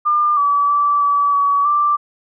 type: tone with pitch steps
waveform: sine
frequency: 1201 / 1148 / 1159 / 1148 / 1135 / 1176 Hz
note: D6 / D6 / D6 / D6 / C#6 / D6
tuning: +38 / -40 / -23 / -40 / +41 / +2 cents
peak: -12 dBFS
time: 0.05-1.97 s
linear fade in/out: 20 ms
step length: 320 ms
effects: none